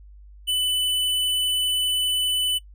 square tone, 2995 Hz, F#7, 20 cents sharp, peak -21 dBFS, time 0.47-2.59 s, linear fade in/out 20 ms, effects noise-tail reverb RT60 0.1 s tail -21 dB re dry + added 50 Hz sine -43 dBFS peak until 2.74 s

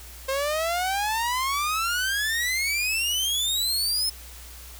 sawtooth exponential sweep, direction up, 527 to 5274 Hz, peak -20 dBFS, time 0.28-4.1 s, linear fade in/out 10 ms, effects added 60 Hz sine -43 dBFS peak until 4.79 s + white hiss -45 dBFS RMS until 4.79 s

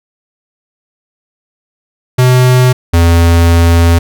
square tone pair in turn, 126.6 / 84.5 Hz, B2 / E2, +43 / +43 cents, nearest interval perfect fifth, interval 700 cents, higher first, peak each -5 / -5 dBFS, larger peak neither, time 2.18-2.73 / 2.93-3.99 s, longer second, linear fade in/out 10 ms, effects none

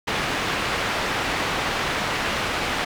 white low-pass noise, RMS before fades -25 dBFS, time 0.07-2.85 s, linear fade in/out 10 ms, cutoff 2400 Hz, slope 12 dB/octave, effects none

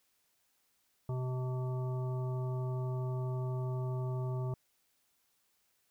harmonic tone, 127.7 Hz, C3, 42 cents flat, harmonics 1 / 3 / 5 / 7 / 9, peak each -33 / -43 / -47 / -50 / -52 dBFS, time 1.09-4.54 s, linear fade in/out 2 ms, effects white hiss -75 dBFS RMS until 5.9 s

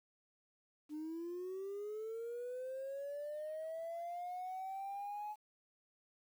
sine linear sweep, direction up, 297.1 to 850 Hz, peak -39 dBFS, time 0.89-5.36 s, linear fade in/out 50 ms, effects tanh soft clip ceiling -39 dBFS + 11-bit

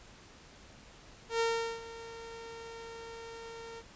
sawtooth tone with ADSR envelope, 458.5 Hz, A#4, 29 cents flat, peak -23 dBFS, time 1.29-3.83 s, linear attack 110 ms, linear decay 400 ms, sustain -17 dB, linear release 45 ms, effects pink hiss -55 dBFS RMS until 3.95 s + resampled to 16000 Hz

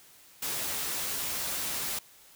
white noise with comb filter, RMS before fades -33 dBFS, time 0.42-1.99 s, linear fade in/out 5 ms, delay 14 ms, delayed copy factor +0.5, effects white hiss -56 dBFS RMS until 2.35 s

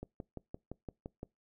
click train, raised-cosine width 2 ms, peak -28 dBFS, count 8, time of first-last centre 0.03-1.231 s, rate 5.83 Hz, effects noise-tail reverb RT60 0.2 s tail -24 dB re dry

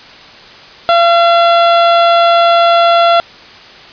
30% pulse tone, 682 Hz, F5, 41 cents flat, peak -3 dBFS, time 0.89-3.2 s, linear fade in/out 0 ms, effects white hiss -35 dBFS RMS until 3.92 s + resampled to 11025 Hz

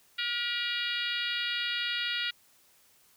harmonic tone with a mistuned harmonic, 475.9 Hz, A#4, 36 cents sharp, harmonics 3 / 4 / 5 / 6 / 7 / 8 / 9 / 10, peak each -36 / -37 / -38 / -35 / -38 / -37 / -44 / -45 dBFS, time 0.18-2.31 s, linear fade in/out 10 ms, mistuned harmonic 4, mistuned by +30 cents, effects white hiss -63 dBFS RMS until 3.16 s

